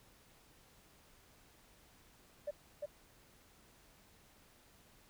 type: tone with echo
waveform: sine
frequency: 587.3 Hz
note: D5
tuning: in tune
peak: -35 dBFS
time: 2.47-2.51 s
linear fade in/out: 10 ms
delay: 350 ms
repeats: 1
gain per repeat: -2 dB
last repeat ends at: 2.86 s
effects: tanh soft clip ceiling -32 dBFS + pink hiss -65 dBFS RMS until 5.09 s